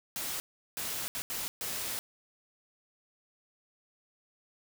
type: noise bursts at uneven times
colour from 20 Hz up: white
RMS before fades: -36 dBFS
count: 5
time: 0.16-0.4 / 0.77-1.08 / 1.15-1.22 / 1.3-1.48 / 1.61-1.99 s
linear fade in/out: 0 ms
effects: none